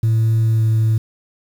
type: tone with pitch glide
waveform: sine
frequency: 112.1 to 110.88 Hz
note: A2 to A2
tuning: +33 to +14 cents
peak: -10 dBFS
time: 0.03-0.98 s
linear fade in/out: 5 ms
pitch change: -19 cents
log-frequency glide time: 0.52-0.62 s
effects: tanh soft clip ceiling -11 dBFS + 7-bit